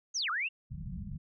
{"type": "linear two-way sweep", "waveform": "sine", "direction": "down then up", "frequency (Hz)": [6645, 1156, 2855], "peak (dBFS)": -30, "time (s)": [0.14, 0.49], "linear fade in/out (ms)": 20, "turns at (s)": 0.3}
{"type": "low-pass noise", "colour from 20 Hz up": "white", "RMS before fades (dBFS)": -40, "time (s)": [0.7, 1.18], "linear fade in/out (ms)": 20, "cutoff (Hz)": 210, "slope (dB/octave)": 96}
{"effects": []}